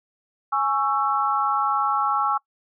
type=chord; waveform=sine; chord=C# minor; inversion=second; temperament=just; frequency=831.5 / 1108.7 / 1330.5 Hz; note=G#5 / C#6 / E6; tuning=+2 / 0 / +16 cents; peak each=-24 / -24 / -23 dBFS; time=0.52-2.38 s; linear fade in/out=10 ms; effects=noise-tail reverb RT60 0.1 s tail -23 dB re dry